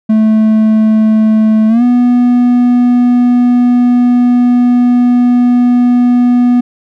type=tone with pitch glide; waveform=triangle; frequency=218 to 244.7 Hz; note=A3 to B3; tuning=-16 to -16 cents; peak=-3 dBFS; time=0.09-6.61 s; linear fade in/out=10 ms; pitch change=+200 cents; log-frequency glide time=1.68-1.83 s; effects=none